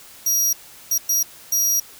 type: tone bursts at uneven times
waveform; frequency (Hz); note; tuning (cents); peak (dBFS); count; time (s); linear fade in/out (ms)
sawtooth; 5740; F8; +47; -14; 4; 0.26-0.53 / 0.91-0.98 / 1.09-1.23 / 1.52-1.8; 5
effects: white hiss -44 dBFS RMS until 1.99 s